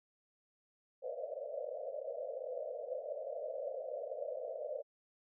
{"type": "band-pass noise", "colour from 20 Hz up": "pink", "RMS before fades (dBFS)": -42, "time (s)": [1.02, 4.83], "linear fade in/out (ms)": 20, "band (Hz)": [490, 650], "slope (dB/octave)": 96, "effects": []}